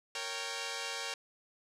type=chord; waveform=5% pulse; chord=G diminished; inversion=first; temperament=equal with one note detuned; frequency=462.7 / 554.4 / 784 Hz; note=Bb4 / Db5 / G5; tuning=-13 / 0 / 0 cents; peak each=-29 dBFS; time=0.15-1.14 s; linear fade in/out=2 ms; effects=low-pass 8000 Hz 12 dB/octave